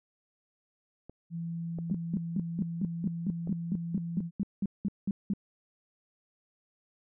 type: clicks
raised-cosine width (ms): 2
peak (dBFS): -32 / -27 / -36 / -30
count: 4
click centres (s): 1.096 / 1.787 / 1.899 / 3.474
type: tone with pitch glide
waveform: sine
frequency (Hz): 167.6 to 168.86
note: E3 to E3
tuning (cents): +29 to +42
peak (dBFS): -33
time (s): 1.3-4.31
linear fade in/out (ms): 50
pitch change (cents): +13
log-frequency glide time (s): 2.16-4.04
type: tone bursts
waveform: sine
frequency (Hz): 198.6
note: G3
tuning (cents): +23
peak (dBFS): -26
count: 16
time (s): 1.91-5.336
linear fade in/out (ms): 2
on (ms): 36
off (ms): 190
effects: none